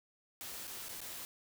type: noise with dropouts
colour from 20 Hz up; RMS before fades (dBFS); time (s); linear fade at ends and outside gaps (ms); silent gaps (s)
white; -45; 0.41-1.25; 0; 0.672-0.677 / 0.885-0.892 / 1.005-1.015
effects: none